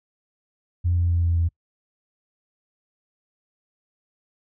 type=tone with pitch steps; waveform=sine; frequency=87.31 / 86.51 / 85.71 / 84.92 / 84.14 Hz; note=F2 / F2 / F2 / F2 / E2; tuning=0 / -16 / -32 / -48 / +36 cents; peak=-17 dBFS; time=0.84-1.49 s; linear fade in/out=20 ms; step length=130 ms; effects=noise-tail reverb RT60 0.1 s tail -26 dB re dry + tanh soft clip ceiling -13 dBFS